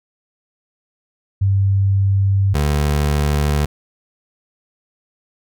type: tone pair in turn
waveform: sine / 25% pulse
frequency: 98 / 73.42 Hz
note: G2 / D2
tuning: 0 / 0 cents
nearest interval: perfect fourth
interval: 500 cents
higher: first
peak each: -12 / -11 dBFS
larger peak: second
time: 1.41-2.54 / 2.54-3.66 s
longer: first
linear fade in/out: 10 ms
effects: none